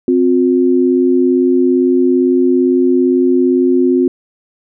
sine tone pair together, 261.1 / 358.8 Hz, C4 / F4, -3 / +47 cents, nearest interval tritone, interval 550 cents, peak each -11 dBFS, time 0.08-4.08 s, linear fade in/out 2 ms, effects none

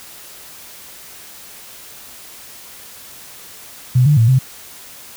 sine tone with pitch steps, 126.3 / 148.1 / 113.6 / 130.6 Hz, B2 / D3 / A#2 / C3, +39 / +15 / -44 / -3 cents, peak -8 dBFS, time 3.95-4.39 s, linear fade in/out 10 ms, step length 110 ms, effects white hiss -38 dBFS RMS until 5.16 s

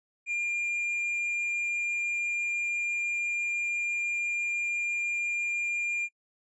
triangle tone, 2402 Hz, D7, 38 cents sharp, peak -26 dBFS, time 0.26-6.09 s, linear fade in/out 50 ms, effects noise-tail reverb RT60 0.1 s tail -23 dB re dry + resampled to 22050 Hz

